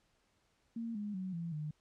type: tone with pitch steps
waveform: sine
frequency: 230 / 207.3 / 186.82 / 168.37 / 151.74 Hz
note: A#3 / G#3 / F#3 / E3 / D#3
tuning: -23 / -3 / +17 / +37 / -43 cents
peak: -37 dBFS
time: 0.76-1.71 s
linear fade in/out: 5 ms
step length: 190 ms
effects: pink hiss -75 dBFS RMS until 1.8 s + low-pass 8000 Hz 12 dB/octave